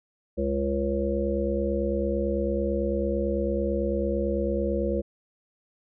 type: harmonic tone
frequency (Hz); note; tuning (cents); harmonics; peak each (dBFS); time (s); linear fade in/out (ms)
69; C#2; -7; 1 / 3 / 5 / 7 / 8; -30 / -30 / -30 / -30 / -30; 0.37-5.02; 20
effects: none